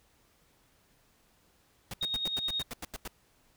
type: noise bursts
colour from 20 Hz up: pink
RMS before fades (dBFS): -39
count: 11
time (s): 1.91-3.077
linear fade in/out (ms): 2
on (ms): 27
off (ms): 87
type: tone with tremolo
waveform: sine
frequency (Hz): 3729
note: A#7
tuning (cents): 0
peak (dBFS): -28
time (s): 2.01-2.63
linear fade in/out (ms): 5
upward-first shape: triangle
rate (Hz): 9.4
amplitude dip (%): 55
effects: pink hiss -67 dBFS RMS until 3.56 s